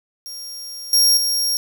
sawtooth tone with level steps, 5580 Hz, F8, 2 cents flat, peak -28 / -9 / -15 dBFS, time 0.26-1.57 s, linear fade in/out 0 ms, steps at 0.93 / 1.17 s, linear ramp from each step 2 ms, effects 8-bit

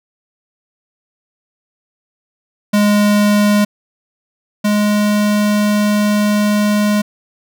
square tone pair in turn, 207 / 208.3 Hz, G#3 / G#3, -5 / +5 cents, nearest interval unison, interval 10 cents, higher second, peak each -10 / -12 dBFS, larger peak first, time 2.73-3.65 / 4.64-7.02 s, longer second, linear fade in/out 10 ms, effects none

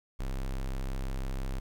square tone, 33 Hz, C1, 16 cents sharp, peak -32 dBFS, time 0.19-1.6 s, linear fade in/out 10 ms, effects 10-bit

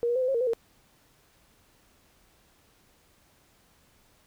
sine tone with pitch steps, 472.8 / 479.2 / 517 / 507 / 539 / 465.7 / 509 / 460.1 Hz, A#4 / A#4 / C5 / B4 / C#5 / A#4 / C5 / A#4, +24 / +48 / -21 / +45 / -49 / -2 / -48 / -23 cents, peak -23 dBFS, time 0.03-0.534 s, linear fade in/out 0 ms, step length 63 ms, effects pink hiss -63 dBFS RMS until 4.26 s

